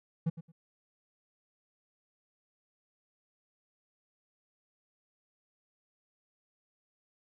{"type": "tone with echo", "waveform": "triangle", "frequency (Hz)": 164.2, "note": "E3", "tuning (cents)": -6, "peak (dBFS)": -24, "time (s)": [0.26, 0.3], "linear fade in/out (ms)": 10, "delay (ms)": 110, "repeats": 2, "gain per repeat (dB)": -14, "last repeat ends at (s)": 0.52, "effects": []}